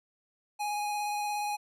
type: tone with vibrato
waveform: square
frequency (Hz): 830.6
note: G#5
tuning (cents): 0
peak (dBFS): -31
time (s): 0.59-1.57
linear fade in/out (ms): 20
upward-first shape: square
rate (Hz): 17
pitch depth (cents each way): 11
effects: resampled to 32000 Hz